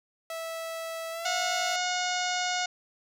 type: tone with pitch glide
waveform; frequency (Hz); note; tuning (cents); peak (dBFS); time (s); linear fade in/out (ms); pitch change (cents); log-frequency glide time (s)
sawtooth; 655 to 673.4; E5 to E5; -11 to +37; -30; 0.3-1.76; 2; +48; 1.11-1.23
type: harmonic tone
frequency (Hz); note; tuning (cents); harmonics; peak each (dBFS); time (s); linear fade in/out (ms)
724; F#5; -38; 1 / 2 / 3 / 4 / 5 / 6 / 7 / 8 / 9 / 10; -31 / -34 / -36 / -37 / -38 / -39 / -39 / -40 / -41 / -41; 1.25-2.66; 5
effects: none